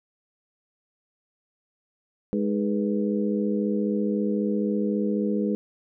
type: harmonic tone with a mistuned harmonic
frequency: 103.83 Hz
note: G#2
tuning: in tune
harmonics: 2 / 3 / 4 / 5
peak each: -24 / -30 / -30 / -31 dBFS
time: 2.33-5.55 s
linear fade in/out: 0 ms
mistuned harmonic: 5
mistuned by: -100 cents
effects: none